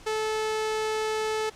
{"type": "tone", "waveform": "sawtooth", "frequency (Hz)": 434.8, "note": "A4", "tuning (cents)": -21, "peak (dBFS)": -22, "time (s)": [0.06, 1.5], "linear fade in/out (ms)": 10, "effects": ["pink hiss -50 dBFS RMS until 1.55 s", "low-pass 8000 Hz 12 dB/octave"]}